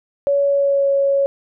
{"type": "tone with pitch glide", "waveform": "sine", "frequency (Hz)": [563, 554.6], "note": ["C#5", "C#5"], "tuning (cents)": [27, 1], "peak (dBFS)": -13, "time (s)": [0.27, 1.26], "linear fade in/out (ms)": 0, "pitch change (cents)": -26, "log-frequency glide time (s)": [0.48, 0.89], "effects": []}